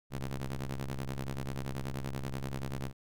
sawtooth ring-modulated tone, 68.1 Hz, C#2, 30 cents flat, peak -28 dBFS, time 0.1-2.93 s, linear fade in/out 50 ms, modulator 62.9 Hz, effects none

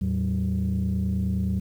sine tone cluster, 80.7 / 110.1 / 189.8 Hz, E2 / A2 / F#3, -36 / +2 / +44 cents, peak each -25 / -28 / -24 dBFS, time 0.01-1.6 s, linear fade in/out 10 ms, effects tanh soft clip ceiling -18 dBFS + 9-bit

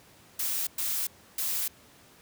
blue noise bursts at uneven times, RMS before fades -30 dBFS, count 3, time 0.39-0.67 / 0.78-1.07 / 1.38-1.68 s, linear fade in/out 5 ms, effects pink hiss -56 dBFS RMS until 2.21 s + high-pass 80 Hz 12 dB/octave

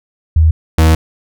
sine / 40% pulse tone pair in turn, 79.6 / 79.93 Hz, D#2 / D#2, +40 / +47 cents, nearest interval unison, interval 7 cents, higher second, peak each -5 dBFS, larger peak neither, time 0.36-0.51 / 0.78-0.95 s, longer second, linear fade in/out 5 ms, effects none

